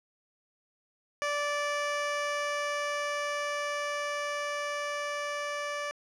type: tone with level ramp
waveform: 15% pulse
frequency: 583 Hz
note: D5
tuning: 13 cents flat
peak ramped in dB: -22 to -26 dBFS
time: 1.22-5.91 s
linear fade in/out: 0 ms
effects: low-pass 7000 Hz 12 dB/octave